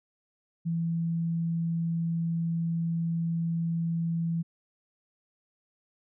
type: tone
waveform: sine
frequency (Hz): 166.6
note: E3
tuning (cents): +19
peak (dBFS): -26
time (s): 0.65-4.43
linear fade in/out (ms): 20
effects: none